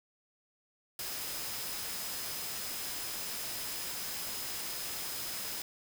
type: tone in noise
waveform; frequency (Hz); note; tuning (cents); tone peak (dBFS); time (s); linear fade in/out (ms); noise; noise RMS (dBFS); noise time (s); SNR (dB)
sine; 5070; D#8; +32; -46; 0.99-5.62; 2; white; -39; 0.99-5.62; -10
effects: none